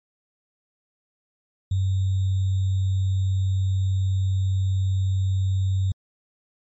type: tone with sample-and-hold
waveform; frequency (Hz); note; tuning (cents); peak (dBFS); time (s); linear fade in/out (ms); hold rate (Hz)
sine; 95.3; G2; -48; -19; 1.71-5.92; 5; 3675
effects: MP3 32 kbps